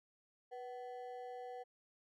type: ring-modulated tone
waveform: triangle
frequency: 622.3 Hz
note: D#5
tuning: in tune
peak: -40 dBFS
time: 0.51-1.64 s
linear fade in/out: 20 ms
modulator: 132 Hz
effects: none